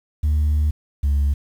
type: tone pair in turn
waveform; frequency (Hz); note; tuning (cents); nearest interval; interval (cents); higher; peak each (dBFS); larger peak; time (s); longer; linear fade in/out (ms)
sine; 75.3 / 70.84; D2 / C#2; +44 / +38; minor second; 106; first; -13; neither; 0.23-0.71 / 1.03-1.34; first; 10
effects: tanh soft clip ceiling -14 dBFS + 8-bit